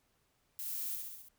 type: noise with echo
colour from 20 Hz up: violet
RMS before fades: -41 dBFS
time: 0.59-0.95 s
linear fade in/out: 0 ms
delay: 67 ms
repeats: 5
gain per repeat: -3 dB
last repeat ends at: 1.285 s
effects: pink hiss -75 dBFS RMS until 1.38 s